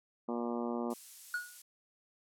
harmonic tone, 118.9 Hz, A#2, 35 cents sharp, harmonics 2 / 3 / 4 / 5 / 6 / 7 / 8 / 9 / 10, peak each -36 / -40 / -42 / -44 / -46 / -47 / -48 / -49 / -50 dBFS, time 0.28-0.94 s, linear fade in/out 10 ms
violet noise, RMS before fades -45 dBFS, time 0.9-1.62 s, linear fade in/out 5 ms
triangle tone with exponential decay, 1454 Hz, F#6, 31 cents flat, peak -28 dBFS, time 1.34-1.58 s, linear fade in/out 2 ms, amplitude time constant 52 ms
effects low-pass 10000 Hz 12 dB/octave

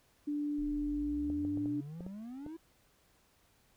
sine tone, 293.4 Hz, D4, 2 cents flat, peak -32 dBFS, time 0.27-1.81 s, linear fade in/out 10 ms
triangle exponential sweep, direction up, 31.8 to 337.5 Hz, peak -40 dBFS, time 0.58-2.57 s, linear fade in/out 10 ms
clicks, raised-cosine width 2 ms, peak -32 dBFS, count 7, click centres 1.301 / 1.45 / 1.574 / 1.658 / 2.007 / 2.065 / 2.464 s
effects pink hiss -69 dBFS RMS until 3.76 s

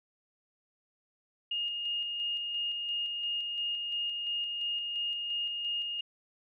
sine tone with tremolo, 2844 Hz, F7, 31 cents sharp, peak -30 dBFS, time 1.51-6.01 s, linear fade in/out 5 ms, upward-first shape square, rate 2.9 Hz, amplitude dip 30%, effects none

